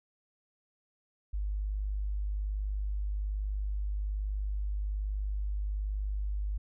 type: tone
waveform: sine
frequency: 50.6 Hz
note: G#1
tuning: 44 cents flat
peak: -30 dBFS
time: 1.33-6.58 s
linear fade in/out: 10 ms
effects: none